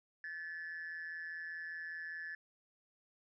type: tone with amplitude modulation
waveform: sine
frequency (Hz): 1732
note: A6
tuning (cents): -28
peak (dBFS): -37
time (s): 0.24-2.35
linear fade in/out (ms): 2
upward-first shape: sine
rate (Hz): 165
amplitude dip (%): 75
effects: tanh soft clip ceiling -37 dBFS